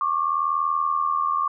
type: tone pair together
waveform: sine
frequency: 1097 / 1177.7 Hz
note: C#6 / D6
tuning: -18 / +4 cents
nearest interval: minor second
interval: 122 cents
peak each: -23 dBFS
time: 0.01-1.48 s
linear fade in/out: 2 ms
effects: none